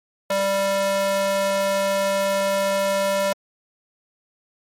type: tone with high-pass filter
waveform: square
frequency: 196.4 Hz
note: G3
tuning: 4 cents sharp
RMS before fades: -21 dBFS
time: 0.3-3.33 s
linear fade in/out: 5 ms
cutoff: 510 Hz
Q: 1.9
effects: MP3 64 kbps